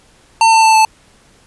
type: tone with pitch steps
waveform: square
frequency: 901 / 893.2 / 885.5 / 877.9 Hz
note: A5 / A5 / A5 / A5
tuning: +41 / +26 / +11 / -4 cents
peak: -7 dBFS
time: 0.41-0.85 s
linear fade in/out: 2 ms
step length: 110 ms
effects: pink hiss -49 dBFS RMS until 1.46 s + resampled to 24000 Hz